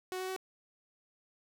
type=tone with pitch steps; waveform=sawtooth; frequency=370 / 373.4 / 376.9 Hz; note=F#4 / F#4 / F#4; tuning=0 / +16 / +32 cents; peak=-32 dBFS; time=0.12-0.363 s; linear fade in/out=0 ms; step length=81 ms; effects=none